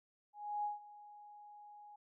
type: tone with ADSR envelope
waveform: sine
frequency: 830.6 Hz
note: G#5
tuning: in tune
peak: -34 dBFS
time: 0.33-1.96 s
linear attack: 310 ms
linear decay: 150 ms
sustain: -19 dB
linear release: 6 ms
effects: none